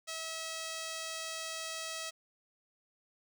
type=tone; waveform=5% pulse; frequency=646 Hz; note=E5; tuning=35 cents flat; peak=-27 dBFS; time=0.07-2.11 s; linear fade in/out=20 ms; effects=none